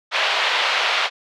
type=band-pass noise; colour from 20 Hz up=white; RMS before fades=-20 dBFS; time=0.11-1.1 s; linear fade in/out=50 ms; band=560 to 3600 Hz; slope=24 dB/octave; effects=none